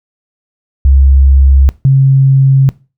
sine tone pair in turn, 67.7 / 135.01 Hz, C#2 / C#3, -40 / -45 cents, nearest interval octave, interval 1195 cents, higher second, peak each -3 dBFS, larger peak neither, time 0.85-1.69 / 1.85-2.69 s, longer neither, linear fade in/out 0 ms, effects noise-tail reverb RT60 0.3 s tail -20 dB re dry

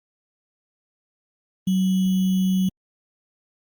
sine tone with sample-and-hold, 187.5 Hz, F#3, 23 cents sharp, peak -17 dBFS, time 1.67-2.69 s, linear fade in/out 5 ms, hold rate 3150 Hz, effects Opus 32 kbps

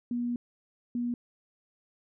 sine tone pair in turn, 240.9 / 240.9 Hz, B3 / B3, -43 / -43 cents, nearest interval unison, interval 0 cents, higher neither, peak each -28 dBFS, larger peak neither, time 0.11-0.36 / 0.95-1.14 s, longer first, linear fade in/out 2 ms, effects none

